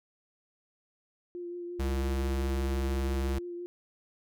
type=tone with vibrato; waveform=sine; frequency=349.6 Hz; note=F4; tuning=2 cents sharp; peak=-36 dBFS; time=1.35-3.66 s; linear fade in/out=0 ms; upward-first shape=triangle; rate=5.8 Hz; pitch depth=21 cents each way
type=tone; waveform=square; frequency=66.9 Hz; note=C2; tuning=39 cents sharp; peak=-29 dBFS; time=1.79-3.39 s; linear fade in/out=10 ms
effects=none